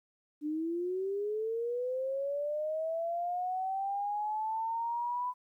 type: linear sweep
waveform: sine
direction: up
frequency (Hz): 293.7 to 1000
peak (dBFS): -31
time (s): 0.41-5.34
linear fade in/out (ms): 50
effects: 12-bit